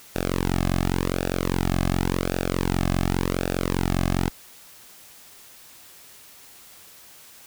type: tone with flanger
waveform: sawtooth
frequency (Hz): 44.93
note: F1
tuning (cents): +50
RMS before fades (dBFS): -24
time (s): 0.15-4.3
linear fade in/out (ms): 10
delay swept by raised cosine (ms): 0.95 to 2.15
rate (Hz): 0.9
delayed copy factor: -0.95
effects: white hiss -48 dBFS RMS until 7.46 s